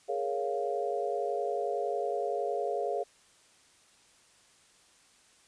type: chord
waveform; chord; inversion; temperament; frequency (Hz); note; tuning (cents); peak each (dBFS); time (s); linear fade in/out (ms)
sine; Bb minor seventh; third; equal; 415.3 / 466.2 / 554.4 / 698.5; Ab4 / Bb4 / Db5 / F5; 0 / 0 / 0 / 0; -34 / -36 / -35 / -34; 0.08-3.04; 20
effects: white hiss -62 dBFS RMS until 5.47 s + resampled to 22050 Hz